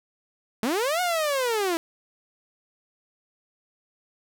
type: linear two-way sweep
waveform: sawtooth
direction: up then down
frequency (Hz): 204.2 to 735 to 321.1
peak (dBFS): -19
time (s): 0.63-1.77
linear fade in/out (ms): 0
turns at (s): 1.01
effects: none